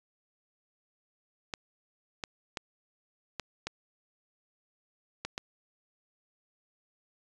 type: clicks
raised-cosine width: 0.2 ms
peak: -17 dBFS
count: 7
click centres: 1.538 / 2.238 / 2.572 / 3.397 / 3.67 / 5.25 / 5.379 s
effects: resampled to 22050 Hz

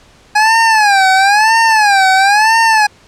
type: tone with vibrato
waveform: 25% pulse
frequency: 830.6 Hz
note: G#5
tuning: in tune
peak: -3 dBFS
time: 0.35-2.87 s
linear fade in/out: 10 ms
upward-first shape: sine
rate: 1 Hz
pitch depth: 160 cents each way
effects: pink hiss -45 dBFS RMS until 3.07 s + low-pass 7000 Hz 12 dB/octave

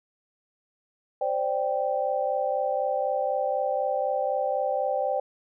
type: chord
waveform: sine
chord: C suspended second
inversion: none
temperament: equal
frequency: 523.3 / 587.3 / 784 Hz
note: C5 / D5 / G5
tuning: 0 / 0 / 0 cents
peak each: -28 dBFS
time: 1.21-5.2 s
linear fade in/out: 5 ms
effects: none

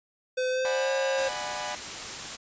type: tone with pitch glide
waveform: square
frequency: 510 to 536.9 Hz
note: C5 to C5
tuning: -44 to +45 cents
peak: -26 dBFS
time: 0.37-1.29 s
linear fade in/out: 10 ms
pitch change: +89 cents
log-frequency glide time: 0.5-0.91 s
type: chord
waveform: sawtooth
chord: G# half-diminished seventh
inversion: second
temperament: equal with one note detuned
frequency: 598.6 / 740 / 830.6 / 987.8 Hz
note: D5 / F#5 / G#5 / B5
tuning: +33 / 0 / 0 / 0 cents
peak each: -34 dBFS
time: 0.65-1.75 s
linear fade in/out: 0 ms
type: noise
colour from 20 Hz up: white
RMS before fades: -36 dBFS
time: 1.17-2.37 s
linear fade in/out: 20 ms
effects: resampled to 16000 Hz

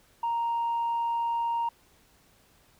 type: tone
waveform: sine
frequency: 932.3 Hz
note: A#5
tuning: in tune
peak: -24 dBFS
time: 0.23-1.69 s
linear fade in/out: 5 ms
effects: tanh soft clip ceiling -23 dBFS + pink hiss -62 dBFS RMS until 2.79 s

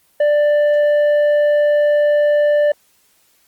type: tone with tanh clipping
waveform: triangle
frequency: 590 Hz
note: D5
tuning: 8 cents sharp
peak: -12 dBFS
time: 0.2-2.72 s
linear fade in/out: 5 ms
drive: 10 dB
effects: white hiss -57 dBFS RMS until 3.47 s + Opus 24 kbps

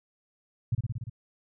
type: tone with echo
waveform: sine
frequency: 116.54 Hz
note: A#2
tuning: in tune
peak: -22 dBFS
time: 0.72-0.75 s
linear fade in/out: 5 ms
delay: 58 ms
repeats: 6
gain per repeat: -2 dB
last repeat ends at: 1.098 s
effects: none

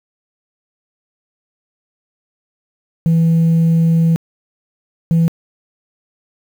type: tone pair in turn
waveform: sine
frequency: 164.81 / 165.76 Hz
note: E3 / E3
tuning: 0 / +10 cents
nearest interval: unison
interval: 10 cents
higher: second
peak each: -7 dBFS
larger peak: neither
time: 3.06-4.16 / 5.11-5.28 s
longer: first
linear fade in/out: 0 ms
effects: tanh soft clip ceiling -8 dBFS + 7-bit

